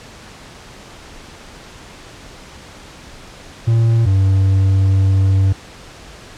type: tone pair in turn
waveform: triangle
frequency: 114.6 / 96.37 Hz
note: A#2 / G2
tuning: -29 / -29 cents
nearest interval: minor third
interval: 300 cents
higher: first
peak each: -8 dBFS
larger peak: neither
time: 3.67-4.06 / 4.06-5.53 s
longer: second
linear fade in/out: 10 ms
effects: pink hiss -38 dBFS RMS until 6.37 s + low-pass 7000 Hz 12 dB/octave